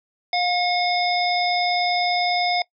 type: harmonic tone with a mistuned harmonic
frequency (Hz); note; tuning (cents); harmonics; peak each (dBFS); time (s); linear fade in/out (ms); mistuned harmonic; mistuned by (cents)
723; F#5; -40; 1 / 3 / 5 / 7; -21 / -25 / -29 / -26; 0.33-2.62; 2; 1; -28
effects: noise-tail reverb RT60 0.1 s tail -22 dB re dry